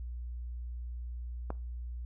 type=click; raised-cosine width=1 ms; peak=-22 dBFS; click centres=1.504 s; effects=noise-tail reverb RT60 0.3 s tail -21 dB re dry + added 60 Hz sine -37 dBFS peak until 2.05 s